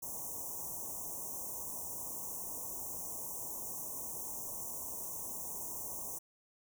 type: band-stop noise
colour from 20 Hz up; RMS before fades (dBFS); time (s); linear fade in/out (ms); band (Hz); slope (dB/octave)
white; -42; 0.02-6.19; 10; 1100 to 5800; 96
effects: none